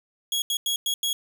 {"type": "tone bursts at uneven times", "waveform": "sawtooth", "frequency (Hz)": 3322, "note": "G#7", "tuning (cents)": 0, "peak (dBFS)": -20, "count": 5, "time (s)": [[0.32, 0.42], [0.5, 0.57], [0.66, 0.76], [0.86, 0.94], [1.03, 1.13]], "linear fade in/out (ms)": 2, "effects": []}